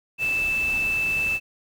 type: tone in noise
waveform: sine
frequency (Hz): 2638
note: E7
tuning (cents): +1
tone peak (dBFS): -21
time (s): 0.18-1.4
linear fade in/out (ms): 50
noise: pink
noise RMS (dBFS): -37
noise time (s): 0.18-1.4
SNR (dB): +13
effects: none